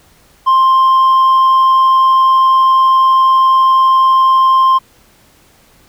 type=tone with hard clipping; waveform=triangle; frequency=1052 Hz; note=C6; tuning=9 cents sharp; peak=-5 dBFS; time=0.46-4.79 s; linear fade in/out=20 ms; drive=1 dB; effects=pink hiss -48 dBFS RMS until 5.88 s